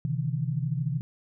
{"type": "tone cluster", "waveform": "sine", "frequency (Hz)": [128.9, 149.6, 162.9], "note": ["C3", "D3", "E3"], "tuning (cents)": [-26, 32, -20], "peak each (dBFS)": [-29, -31, -31], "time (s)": [0.05, 1.01], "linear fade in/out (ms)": 0, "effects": []}